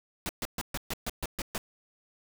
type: noise bursts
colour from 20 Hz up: pink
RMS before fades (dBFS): -33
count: 9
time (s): 0.26-1.579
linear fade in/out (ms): 0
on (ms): 31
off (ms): 130
effects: none